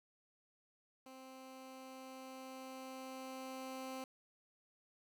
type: tone with level ramp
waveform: 15% pulse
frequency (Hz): 261.9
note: C4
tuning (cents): +2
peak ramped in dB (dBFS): -47 to -37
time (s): 1.06-4.04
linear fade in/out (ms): 2
effects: none